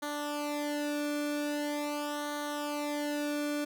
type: tone with flanger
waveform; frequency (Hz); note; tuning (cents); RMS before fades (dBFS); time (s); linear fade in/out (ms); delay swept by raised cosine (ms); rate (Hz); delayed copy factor
sawtooth; 293.7; D4; 0; -34; 0.02-3.65; 10; 0.39 to 1.04; 0.43; -0.85
effects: none